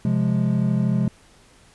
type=chord; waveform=triangle; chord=F minor; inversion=second; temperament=equal; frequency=130.81 / 174.61 / 207.7 Hz; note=C3 / F3 / Ab3; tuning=0 / 0 / 0 cents; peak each=-20 / -21 / -20 dBFS; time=0.05-1.08 s; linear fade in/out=2 ms; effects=pink hiss -53 dBFS RMS until 1.74 s + resampled to 24000 Hz